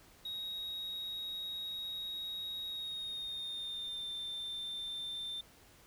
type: tone with pitch glide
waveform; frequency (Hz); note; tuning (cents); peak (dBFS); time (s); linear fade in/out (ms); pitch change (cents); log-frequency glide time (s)
sine; 3782 to 3576; A#7 to A7; +24 to +27; -36; 0.25-5.41; 5; -97; 2.66-4.1
effects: tanh soft clip ceiling -37 dBFS + pink hiss -61 dBFS RMS until 5.86 s